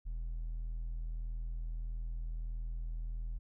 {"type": "tone with hard clipping", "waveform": "triangle", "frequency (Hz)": 40.8, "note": "E1", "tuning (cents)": -17, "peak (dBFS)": -35, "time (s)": [0.05, 3.39], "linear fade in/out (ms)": 20, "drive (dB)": 1, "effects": []}